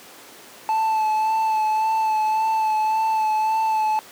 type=tone with vibrato; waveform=triangle; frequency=874 Hz; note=A5; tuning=12 cents flat; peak=-16 dBFS; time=0.69-3.99 s; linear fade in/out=0 ms; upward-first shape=sine; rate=1.8 Hz; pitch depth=21 cents each way; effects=pink hiss -43 dBFS RMS until 4.11 s + high-pass 300 Hz 12 dB/octave